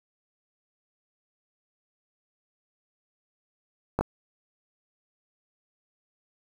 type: clicks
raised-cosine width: 1 ms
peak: -10 dBFS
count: 2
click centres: 3.99 / 4.01 s
effects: 7-bit